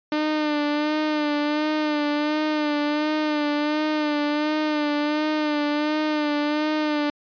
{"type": "tone with vibrato", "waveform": "sawtooth", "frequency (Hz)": 300.4, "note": "D4", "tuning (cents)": 39, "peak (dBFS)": -17, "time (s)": [0.12, 7.1], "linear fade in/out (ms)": 2, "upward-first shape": "sine", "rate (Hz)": 1.4, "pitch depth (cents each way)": 40, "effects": ["resampled to 11025 Hz"]}